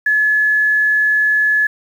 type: tone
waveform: sine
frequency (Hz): 1710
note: A6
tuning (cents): -50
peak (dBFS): -11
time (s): 0.06-1.67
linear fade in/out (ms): 5
effects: 7-bit